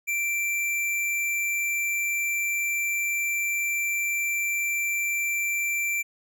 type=tone; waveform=square; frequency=2349 Hz; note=D7; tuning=in tune; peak=-25 dBFS; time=0.07-6.03 s; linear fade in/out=20 ms; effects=none